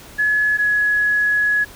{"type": "tone pair in turn", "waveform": "sine", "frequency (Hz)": [1700, 1684.4], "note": ["G#6", "G#6"], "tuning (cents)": [40, 24], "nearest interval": "unison", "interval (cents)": 16, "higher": "first", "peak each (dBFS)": -14, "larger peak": "neither", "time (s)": [[0.18, 0.58], [0.58, 1.65]], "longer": "second", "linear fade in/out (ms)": 20, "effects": ["pink hiss -41 dBFS RMS until 1.75 s"]}